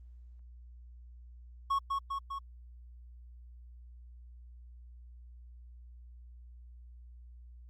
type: tone with echo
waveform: triangle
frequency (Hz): 1102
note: C#6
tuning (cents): -11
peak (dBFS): -25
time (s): 1.7-1.79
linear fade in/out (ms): 10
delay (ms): 200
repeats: 3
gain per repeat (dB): -3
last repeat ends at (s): 2.39
effects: added 60 Hz sine -49 dBFS peak until 7.69 s + Opus 24 kbps